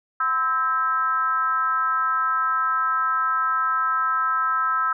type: tone with frequency modulation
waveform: sine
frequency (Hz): 1307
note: E6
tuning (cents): -15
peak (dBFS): -19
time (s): 0.2-4.93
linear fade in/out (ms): 5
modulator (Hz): 282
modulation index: 0.71
effects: none